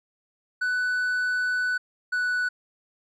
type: tone pair in turn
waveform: triangle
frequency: 1492 / 1482.6 Hz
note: F#6 / F#6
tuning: +14 / +3 cents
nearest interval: unison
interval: 11 cents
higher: first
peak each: -21 dBFS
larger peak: neither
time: 0.61-1.78 / 2.12-2.49 s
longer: first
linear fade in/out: 10 ms
effects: resampled to 22050 Hz